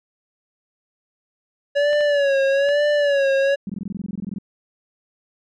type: tone with vibrato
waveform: square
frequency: 566 Hz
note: C#5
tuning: 36 cents sharp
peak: -16 dBFS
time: 1.75-3.56 s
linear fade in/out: 20 ms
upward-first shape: sine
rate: 1.1 Hz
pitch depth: 74 cents each way
type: clicks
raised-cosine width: 0.2 ms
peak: -17 dBFS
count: 3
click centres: 1.931 / 2.008 / 2.689 s
type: tone bursts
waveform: sine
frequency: 197 Hz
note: G3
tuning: 9 cents sharp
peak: -24 dBFS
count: 16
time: 3.67-4.385 s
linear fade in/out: 2 ms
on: 25 ms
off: 21 ms
effects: low-pass 3000 Hz 12 dB/octave